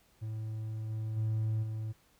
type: tone with level steps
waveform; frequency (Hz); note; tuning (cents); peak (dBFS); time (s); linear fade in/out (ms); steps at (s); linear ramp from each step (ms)
triangle; 109.6; A2; -6; -33 / -31 / -26 / -32; 0.21-1.93; 20; 0.89 / 1.16 / 1.62; 20
effects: tanh soft clip ceiling -23 dBFS + pink hiss -67 dBFS RMS until 2.19 s